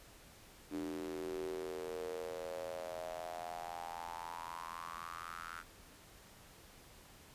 square tone with high-pass filter sweep, 41.93 Hz, E1, 30 cents sharp, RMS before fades -44 dBFS, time 0.7-5.64 s, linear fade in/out 50 ms, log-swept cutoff 300 to 1400 Hz, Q 7, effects pink hiss -59 dBFS RMS until 7.34 s + resampled to 32000 Hz

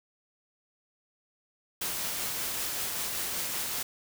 white noise with tremolo, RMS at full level -32 dBFS, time 1.81-3.83 s, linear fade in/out 5 ms, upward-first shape triangle, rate 5.2 Hz, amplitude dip 25%, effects none

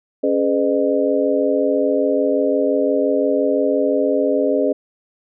sine tone cluster, 276.9 / 417.4 / 503 / 609 Hz, C#4 / G#4 / B4 / D#5, -2 / +9 / +32 / -37 cents, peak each -20 dBFS, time 0.23-4.73 s, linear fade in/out 10 ms, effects none

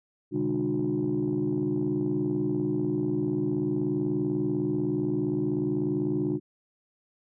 sine tone cluster, 128.6 / 149.1 / 205 / 302 / 361.9 Hz, C3 / D3 / G#3 / D4 / F#4, -30 / +27 / -22 / +48 / -38 cents, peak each -34 / -33 / -33 / -27 / -29 dBFS, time 0.31-6.4 s, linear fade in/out 50 ms, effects tanh soft clip ceiling -18 dBFS

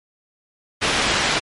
white low-pass noise, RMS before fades -20 dBFS, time 0.81-1.4 s, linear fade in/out 20 ms, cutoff 3500 Hz, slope 12 dB/octave, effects MP3 48 kbps

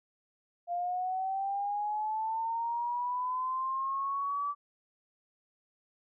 sine linear sweep, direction up, 692 to 1159 Hz, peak -30 dBFS, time 0.67-4.55 s, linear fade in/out 50 ms, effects none

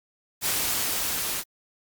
white noise with level ramp, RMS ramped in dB -25 to -29 dBFS, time 0.41-1.44 s, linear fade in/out 50 ms, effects Opus 48 kbps

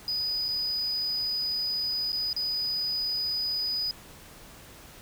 sine tone with dropouts, 4968 Hz, D#8, 3 cents flat, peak -24 dBFS, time 0.08-3.91 s, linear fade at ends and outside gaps 1 ms, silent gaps 0.483-0.487 / 2.12-2.129 / 2.33-2.364 s, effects tanh soft clip ceiling -26 dBFS + pink hiss -49 dBFS RMS until 5.01 s

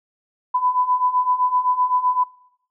sine beating tone pair, 995 / 1002.8 Hz, B5 / B5, +13 / +26 cents, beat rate 7.8 Hz, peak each -22 / -18 dBFS, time 0.54-2.24 s, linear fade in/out 10 ms, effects noise-tail reverb RT60 0.7 s tail -22 dB re dry

